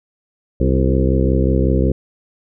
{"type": "harmonic tone with a mistuned harmonic", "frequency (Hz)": 65.41, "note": "C2", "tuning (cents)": 0, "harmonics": [1, 2, 3, 4, 5, 6, 7, 8], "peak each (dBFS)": [-16, -19, -21, -22, -23, -24, -24, -25], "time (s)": [0.6, 1.92], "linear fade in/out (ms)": 5, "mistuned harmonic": 5, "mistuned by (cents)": 43, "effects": []}